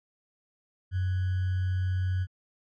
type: tone with sample-and-hold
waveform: sine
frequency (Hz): 92.5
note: F#2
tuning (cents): 0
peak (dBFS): -25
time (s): 0.91-2.27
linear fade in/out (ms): 50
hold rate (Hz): 1575
effects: low-pass 3000 Hz 12 dB/octave